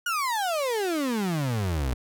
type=exponential sweep; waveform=35% pulse; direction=down; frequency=1473 to 58.4 Hz; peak=-23 dBFS; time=0.06-1.94 s; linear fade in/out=5 ms; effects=none